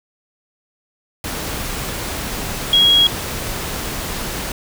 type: tone in noise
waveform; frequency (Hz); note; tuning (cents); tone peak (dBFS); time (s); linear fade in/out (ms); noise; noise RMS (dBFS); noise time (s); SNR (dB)
sine; 3300; G#7; -12; -9; 2.73-3.07; 2; pink; -25; 1.24-4.52; +13
effects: none